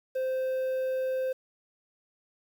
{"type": "tone with quantisation", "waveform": "triangle", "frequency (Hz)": 520, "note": "C5", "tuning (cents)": -11, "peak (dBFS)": -25, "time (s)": [0.15, 1.33], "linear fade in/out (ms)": 10, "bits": 9, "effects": []}